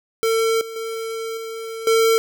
square tone with level steps, 450.7 Hz, A4, 42 cents sharp, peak -17 / -31 / -26 / -29 / -14 dBFS, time 0.23-2.18 s, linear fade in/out 0 ms, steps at 0.61 / 0.76 / 1.37 / 1.87 s, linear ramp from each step 2 ms, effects none

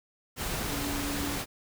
sine tone in noise, 285.2 Hz, C#4, 49 cents sharp, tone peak -34 dBFS, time 0.69-1.38 s, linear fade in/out 50 ms, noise pink, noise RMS -33 dBFS, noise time 0.36-1.46 s, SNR -4 dB, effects none

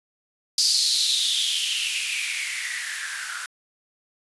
violet noise with band-pass filter sweep, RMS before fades -25 dBFS, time 0.58-3.46 s, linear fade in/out 2 ms, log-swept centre 4800 to 1400 Hz, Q 6.8, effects resampled to 24000 Hz

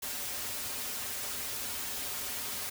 white noise with comb filter, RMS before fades -37 dBFS, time 0.02-2.7 s, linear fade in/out 10 ms, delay 6 ms, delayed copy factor -1, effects none

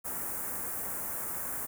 white band-stop noise, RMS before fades -36 dBFS, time 0.04-1.67 s, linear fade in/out 20 ms, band 1700 to 8400 Hz, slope 24 dB/octave, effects none

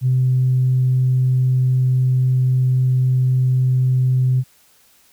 sine tone, 128.3 Hz, C3, 34 cents flat, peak -12 dBFS, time 0.01-4.44 s, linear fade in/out 50 ms, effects tanh soft clip ceiling -8 dBFS + white hiss -54 dBFS RMS until 5.12 s

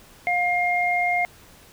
sine tone pair together, 709 / 2125 Hz, F5 / C7, +26 / +26 cents, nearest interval octave + perfect fifth, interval 1900 cents, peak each -22 dBFS, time 0.27-1.25 s, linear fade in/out 0 ms, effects pink hiss -50 dBFS RMS until 1.72 s

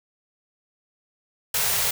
white band-stop noise, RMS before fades -23 dBFS, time 1.54-1.91 s, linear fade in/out 5 ms, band 200 to 400 Hz, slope 96 dB/octave, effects none

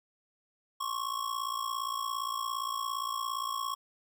square ring-modulated tone, 1096 Hz, C#6, 20 cents flat, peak -30 dBFS, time 0.8-3.75 s, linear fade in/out 10 ms, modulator 28.7 Hz, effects none

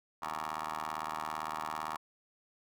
15% pulse ring-modulated tone, 77.7 Hz, D#2, 2 cents flat, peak -27 dBFS, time 0.22-1.97 s, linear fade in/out 5 ms, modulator 1020 Hz, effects none

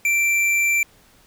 sine tone with tanh clipping, 2349 Hz, D7, in tune, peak -18 dBFS, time 0.05-0.83 s, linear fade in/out 2 ms, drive 13 dB, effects pink hiss -54 dBFS RMS until 1.26 s

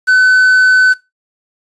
triangle tone with quantisation, 1511 Hz, F#6, 36 cents sharp, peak -4 dBFS, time 0.07-0.94 s, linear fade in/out 20 ms, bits 5, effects noise-tail reverb RT60 0.2 s tail -17 dB re dry + resampled to 22050 Hz

